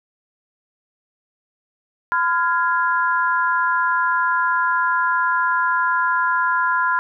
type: chord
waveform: sine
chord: F diminished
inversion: second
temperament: equal with one note detuned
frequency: 1013.8 / 1396.9 / 1661.2 Hz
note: Cb6 / F6 / Ab6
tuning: +45 / 0 / 0 cents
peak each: -19 / -20 / -24 dBFS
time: 2.12-6.99 s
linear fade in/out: 0 ms
effects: none